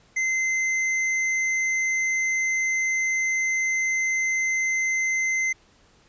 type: tone with tanh clipping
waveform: sine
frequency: 2068 Hz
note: C7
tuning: 21 cents flat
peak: -23 dBFS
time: 0.16-5.53 s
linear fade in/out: 10 ms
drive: 17 dB
effects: pink hiss -58 dBFS RMS until 6.08 s + resampled to 16000 Hz